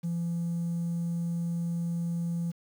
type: tone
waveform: triangle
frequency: 170 Hz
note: F3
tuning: 46 cents flat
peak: -25 dBFS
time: 0.03-2.52 s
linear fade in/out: 20 ms
effects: tanh soft clip ceiling -24 dBFS + 9-bit